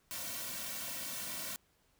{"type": "noise with comb filter", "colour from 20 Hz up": "white", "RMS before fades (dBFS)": -41, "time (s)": [0.11, 1.56], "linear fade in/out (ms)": 0, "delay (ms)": 2.4, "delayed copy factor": -0.8, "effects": ["pink hiss -72 dBFS RMS until 1.99 s"]}